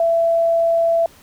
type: tone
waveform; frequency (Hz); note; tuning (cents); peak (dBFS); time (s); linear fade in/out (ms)
sine; 668; E5; +23; -13; 0-1.06; 2
effects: pink hiss -48 dBFS RMS until 1.22 s